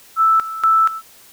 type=tone with tremolo; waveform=sine; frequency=1318.5 Hz; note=E6; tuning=in tune; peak=-10 dBFS; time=0.16-1.02 s; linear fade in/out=50 ms; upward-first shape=square; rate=2.1 Hz; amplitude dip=80%; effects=white hiss -46 dBFS RMS until 1.32 s